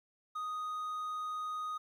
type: tone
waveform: triangle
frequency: 1244.5 Hz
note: D#6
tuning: in tune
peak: -34 dBFS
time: 0.35-1.78 s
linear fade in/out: 10 ms
effects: 12-bit